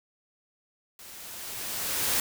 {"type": "noise with level ramp", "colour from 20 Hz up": "white", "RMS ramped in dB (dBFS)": [-47, -25], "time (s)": [0.99, 2.2], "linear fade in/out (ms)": 2, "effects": []}